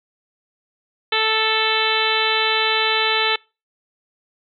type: harmonic tone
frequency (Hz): 440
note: A4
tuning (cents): 0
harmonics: 1 / 2 / 3 / 4 / 5 / 6 / 7 / 8 / 9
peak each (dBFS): -25 / -25 / -25 / -25 / -25 / -25 / -25 / -25 / -25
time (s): 1.12-3.36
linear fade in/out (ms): 5
effects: noise-tail reverb RT60 0.3 s tail -26 dB re dry